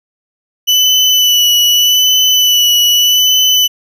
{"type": "tone with vibrato", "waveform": "35% pulse", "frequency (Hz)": 2977, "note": "F#7", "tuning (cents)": 10, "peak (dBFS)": -5, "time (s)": [0.67, 3.68], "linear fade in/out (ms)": 20, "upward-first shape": "sine", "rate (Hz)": 0.82, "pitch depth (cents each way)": 23, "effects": []}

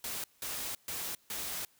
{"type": "noise bursts at uneven times", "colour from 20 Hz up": "white", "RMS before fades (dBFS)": -38, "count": 4, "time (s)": [[0.04, 0.24], [0.42, 0.75], [0.88, 1.15], [1.3, 1.65]], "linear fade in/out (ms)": 2, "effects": ["white hiss -67 dBFS RMS until 1.79 s"]}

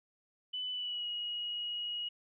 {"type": "tone with pitch glide", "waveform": "sine", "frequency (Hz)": [2997, 2897], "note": ["F#7", "F#7"], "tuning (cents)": [22, -37], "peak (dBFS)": -35, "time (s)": [0.53, 2.09], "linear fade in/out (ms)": 10, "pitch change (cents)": -59, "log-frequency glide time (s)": [0.71, 1.07], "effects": []}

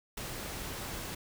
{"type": "noise with ADSR envelope", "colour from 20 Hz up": "pink", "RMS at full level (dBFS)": -36, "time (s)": [0.17, 1.15], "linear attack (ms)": 7, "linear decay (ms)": 6, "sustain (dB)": -4, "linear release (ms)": 7, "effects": []}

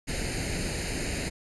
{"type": "noise with comb filter", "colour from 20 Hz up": "pink", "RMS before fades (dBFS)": -31, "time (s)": [0.07, 1.3], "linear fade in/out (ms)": 20, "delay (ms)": 0.44, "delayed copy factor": 0.75, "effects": ["resampled to 24000 Hz"]}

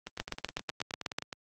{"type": "two click trains", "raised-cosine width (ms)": 0.2, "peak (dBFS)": [-20, -14], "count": [13, 9], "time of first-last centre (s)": [[0.07, 1.328], [0.2, 1.185]], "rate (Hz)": [9.54, 8.12], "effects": ["high-pass 80 Hz 12 dB/octave", "Opus 24 kbps"]}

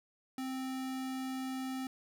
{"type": "tone", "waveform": "square", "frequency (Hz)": 261.6, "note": "C4", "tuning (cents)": 0, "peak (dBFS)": -37, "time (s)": [0.38, 1.87], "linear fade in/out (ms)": 2, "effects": []}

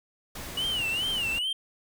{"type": "noise", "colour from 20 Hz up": "pink", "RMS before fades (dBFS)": -39, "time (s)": [0.35, 1.39], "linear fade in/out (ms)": 5}
{"type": "tone with vibrato", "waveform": "triangle", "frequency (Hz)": 2898, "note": "F#7", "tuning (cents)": -37, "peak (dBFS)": -25, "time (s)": [0.57, 1.53], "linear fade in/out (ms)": 5, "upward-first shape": "sine", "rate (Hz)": 2.4, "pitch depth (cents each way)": 150}
{"effects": []}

